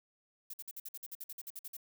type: noise bursts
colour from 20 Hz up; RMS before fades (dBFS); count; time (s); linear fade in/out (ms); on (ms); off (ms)
violet; -44; 15; 0.5-1.768; 5; 36; 52
effects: none